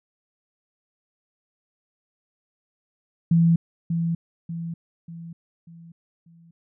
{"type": "tone with echo", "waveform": "sine", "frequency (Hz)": 167.2, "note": "E3", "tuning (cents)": 25, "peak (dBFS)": -14, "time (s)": [3.31, 3.56], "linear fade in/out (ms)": 5, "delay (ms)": 590, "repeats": 5, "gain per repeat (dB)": -7, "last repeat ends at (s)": 6.51, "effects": []}